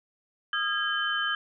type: tone cluster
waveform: sine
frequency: 1235 / 1359 / 1634 / 3069 Hz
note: D#6 / F6 / G#6 / G7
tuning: -13 / -48 / -29 / -37 cents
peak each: -33 / -36 / -28 / -31 dBFS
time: 0.53-1.35 s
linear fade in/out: 2 ms
effects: none